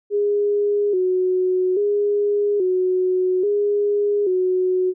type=tone with vibrato; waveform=sine; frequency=389 Hz; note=G4; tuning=13 cents flat; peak=-16 dBFS; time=0.1-4.94 s; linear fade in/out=50 ms; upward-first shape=square; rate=0.6 Hz; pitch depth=94 cents each way; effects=none